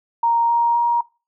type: tone with pitch steps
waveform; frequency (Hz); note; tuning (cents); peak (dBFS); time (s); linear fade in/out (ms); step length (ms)
sine; 932.3 / 938.8 / 945.3; A#5 / A#5 / A#5; 0 / +12 / +24; -14; 0.23-1.01; 5; 260
effects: noise-tail reverb RT60 0.3 s tail -22 dB re dry